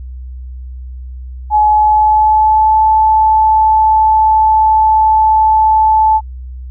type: tone with pitch glide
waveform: sine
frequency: 849 to 871.4 Hz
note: G#5 to A5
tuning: +38 to -17 cents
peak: -6 dBFS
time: 1.5-6.21 s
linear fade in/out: 50 ms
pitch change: +45 cents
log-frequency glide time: 1.63-2.82 s
effects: added 63 Hz sine -24 dBFS peak until 6.7 s